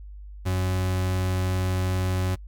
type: tone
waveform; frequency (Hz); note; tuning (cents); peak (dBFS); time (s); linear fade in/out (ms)
40% pulse; 92.5; F#2; 0; -22; 0.45-2.36; 20
effects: noise-tail reverb RT60 0.1 s tail -25 dB re dry + added 50 Hz sine -38 dBFS peak until 2.47 s